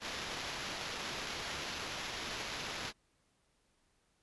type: noise with sample-and-hold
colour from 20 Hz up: white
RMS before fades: -41 dBFS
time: 0-2.93 s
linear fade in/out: 50 ms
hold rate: 8820 Hz
effects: pink hiss -75 dBFS RMS until 4.22 s + resampled to 24000 Hz